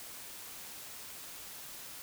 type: silence
effects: white hiss -47 dBFS RMS until 2.02 s